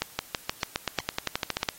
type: accelerating click train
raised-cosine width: 0.2 ms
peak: -8 dBFS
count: 17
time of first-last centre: 0.02-1.688 s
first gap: 170 ms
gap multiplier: 0.93
effects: white hiss -50 dBFS RMS until 1.78 s + AAC 48 kbps